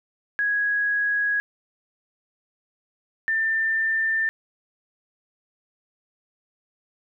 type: tone pair in turn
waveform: sine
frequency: 1661.2 / 1789.5 Hz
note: G#6 / A6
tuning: 0 / +29 cents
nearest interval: minor second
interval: 129 cents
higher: second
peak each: -20 dBFS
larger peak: neither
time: 0.39-1.4 / 3.28-4.29 s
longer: neither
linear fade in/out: 0 ms
effects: none